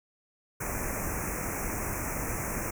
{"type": "band-stop noise", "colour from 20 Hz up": "pink", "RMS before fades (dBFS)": -33, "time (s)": [0.6, 2.71], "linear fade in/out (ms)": 10, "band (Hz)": [2500, 5700], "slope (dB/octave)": 96, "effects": []}